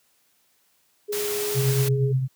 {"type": "tone", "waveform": "sine", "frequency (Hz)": 415.1, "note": "G#4", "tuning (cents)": -1, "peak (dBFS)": -26, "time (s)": [1.08, 2.13], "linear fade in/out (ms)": 20}
{"type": "noise", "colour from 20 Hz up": "white", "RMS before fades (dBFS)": -30, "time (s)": [1.12, 1.89], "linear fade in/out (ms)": 10}
{"type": "tone with tremolo", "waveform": "sine", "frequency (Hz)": 130.9, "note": "C3", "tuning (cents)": 1, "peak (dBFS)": -16, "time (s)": [1.54, 2.28], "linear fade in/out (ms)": 50, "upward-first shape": "triangle", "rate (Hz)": 8.6, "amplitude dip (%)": 60}
{"effects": ["white hiss -65 dBFS RMS until 2.35 s", "high-pass 80 Hz 12 dB/octave"]}